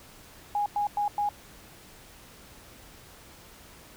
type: tone bursts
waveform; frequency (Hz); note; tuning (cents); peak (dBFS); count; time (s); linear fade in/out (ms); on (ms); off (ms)
sine; 824; G#5; -14; -24; 4; 0.55-1.29; 2; 110; 100
effects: pink hiss -51 dBFS RMS until 3.96 s